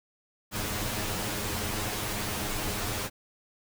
pink noise with comb filter, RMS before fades -32 dBFS, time 0.51-3.1 s, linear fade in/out 50 ms, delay 9.6 ms, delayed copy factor +0.8, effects none

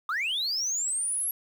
sine linear sweep, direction up, 1145 to 11460 Hz, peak -24 dBFS, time 0.09-1.31 s, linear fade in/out 2 ms, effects tanh soft clip ceiling -25 dBFS + 9-bit

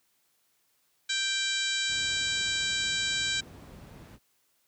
harmonic tone, 784 Hz, G5, in tune, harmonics 2 / 3 / 4 / 5 / 6 / 7 / 8 / 9 / 10, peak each -33 / -36 / -35 / -31 / -41 / -41 / -43 / -38 / -41 dBFS, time 1.09-3.41 s, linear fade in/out 10 ms
brown noise, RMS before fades -43 dBFS, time 1.87-4.19 s, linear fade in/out 50 ms
effects white hiss -71 dBFS RMS until 4.67 s + high-pass 80 Hz 12 dB/octave

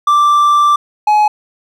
triangle tone pair in turn, 1174.7 / 844.3 Hz, D6 / G#5, 0 / +28 cents, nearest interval tritone, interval 572 cents, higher first, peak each -5 dBFS, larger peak neither, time 0.07-0.76 / 1.07-1.28 s, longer first, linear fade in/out 5 ms, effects none

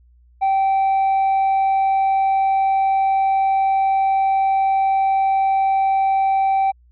sine tone with tanh clipping, 776 Hz, G5, 18 cents flat, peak -15 dBFS, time 0.41-6.72 s, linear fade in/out 20 ms, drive 2 dB, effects added 60 Hz sine -49 dBFS peak until 6.91 s

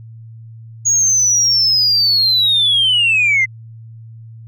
sine linear sweep, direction down, 6700 to 2031 Hz, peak -9 dBFS, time 0.85-3.46 s, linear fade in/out 20 ms, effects tanh soft clip ceiling -7 dBFS + added 113 Hz sine -33 dBFS peak until 4.47 s

